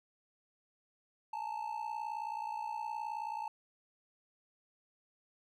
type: ring-modulated tone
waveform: triangle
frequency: 880 Hz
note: A5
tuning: in tune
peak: -32 dBFS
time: 1.33-3.48 s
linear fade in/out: 2 ms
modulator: 29.5 Hz
effects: none

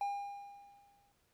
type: tone with exponential decay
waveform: triangle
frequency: 806 Hz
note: G5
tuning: 48 cents sharp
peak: -30 dBFS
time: 0.01-1.12 s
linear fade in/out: 2 ms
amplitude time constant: 240 ms
effects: pink hiss -75 dBFS RMS until 1.33 s

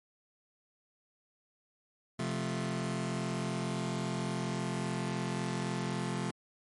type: chord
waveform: sawtooth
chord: F major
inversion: second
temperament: just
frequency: 130.96 / 174.61 / 218.3 Hz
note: C3 / F3 / A3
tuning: +2 / 0 / -13 cents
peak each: -33 / -32 / -34 dBFS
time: 2.19-6.31 s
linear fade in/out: 5 ms
effects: MP3 48 kbps

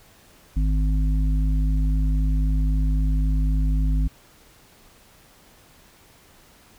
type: harmonic tone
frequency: 51.91 Hz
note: G#1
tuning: in tune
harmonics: 1 / 3 / 5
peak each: -18 / -28 / -32 dBFS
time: 0.56-4.08 s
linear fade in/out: 10 ms
effects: pink hiss -53 dBFS RMS until 6.78 s

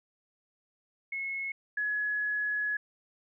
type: tone pair in turn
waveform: sine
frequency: 2180 / 1689.6 Hz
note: C#7 / G#6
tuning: -29 / +29 cents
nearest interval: major third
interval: 442 cents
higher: first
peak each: -32 / -28 dBFS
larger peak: second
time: 1.12-1.52 / 1.77-2.77 s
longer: second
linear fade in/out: 5 ms
effects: none

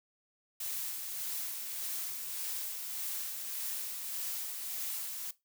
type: noise with tremolo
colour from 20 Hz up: blue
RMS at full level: -37 dBFS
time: 0.6-5.31 s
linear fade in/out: 5 ms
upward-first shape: sine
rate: 1.7 Hz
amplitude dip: 35%
effects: noise-tail reverb RT60 0.2 s tail -18 dB re dry

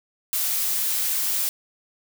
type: noise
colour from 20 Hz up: blue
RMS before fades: -24 dBFS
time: 0.33-1.49 s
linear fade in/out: 0 ms
effects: none

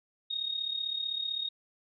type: tone with amplitude modulation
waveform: sine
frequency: 3729 Hz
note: A#7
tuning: in tune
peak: -28 dBFS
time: 0.3-1.49 s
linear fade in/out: 10 ms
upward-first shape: sine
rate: 35.7 Hz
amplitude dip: 70%
effects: none

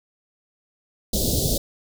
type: band-stop noise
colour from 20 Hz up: pink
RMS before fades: -22 dBFS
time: 1.13-1.58 s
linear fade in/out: 5 ms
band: 640 to 3600 Hz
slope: 48 dB/octave
effects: none

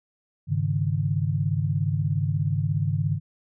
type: chord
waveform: sine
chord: Ab suspended fourth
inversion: none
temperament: equal with one note detuned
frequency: 101.28 / 138.59 / 155.56 Hz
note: Ab2 / Db3 / Eb3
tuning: -43 / 0 / 0 cents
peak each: -26 dBFS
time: 0.47-3.2 s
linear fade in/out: 50 ms
effects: none

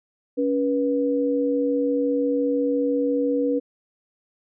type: tone pair together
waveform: sine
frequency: 280 / 485.8 Hz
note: C#4 / B4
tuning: +18 / -29 cents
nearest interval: minor seventh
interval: 953 cents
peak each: -22 dBFS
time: 0.37-3.6 s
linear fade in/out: 20 ms
effects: none

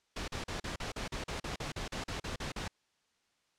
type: noise bursts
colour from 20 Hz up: pink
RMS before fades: -38 dBFS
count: 16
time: 0.16-2.68 s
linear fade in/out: 5 ms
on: 120 ms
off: 40 ms
effects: white hiss -75 dBFS RMS until 3.58 s + low-pass 6000 Hz 12 dB/octave

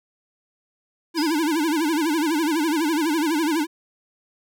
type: tone with vibrato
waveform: square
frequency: 313.3 Hz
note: D#4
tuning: 12 cents sharp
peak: -20 dBFS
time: 1.14-3.67 s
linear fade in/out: 50 ms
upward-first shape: sine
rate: 12 Hz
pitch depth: 140 cents each way
type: tone with exponential decay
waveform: sine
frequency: 4978 Hz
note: D#8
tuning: in tune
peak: -25 dBFS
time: 1.17-1.56 s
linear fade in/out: 5 ms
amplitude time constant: 84 ms
effects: none

